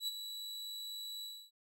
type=tone with ADSR envelope; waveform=40% pulse; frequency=3932 Hz; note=B7; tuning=8 cents flat; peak=-32 dBFS; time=0-1.51 s; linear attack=75 ms; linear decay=27 ms; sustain=-9 dB; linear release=280 ms; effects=none